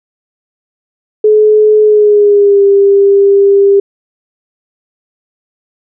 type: tone with pitch glide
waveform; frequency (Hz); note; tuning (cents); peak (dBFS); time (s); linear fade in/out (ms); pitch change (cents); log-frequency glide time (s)
sine; 426.8 to 398.2; G#4 to G4; +47 to +27; -3; 1.24-3.8; 5; -120; 1.82-2.63
effects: none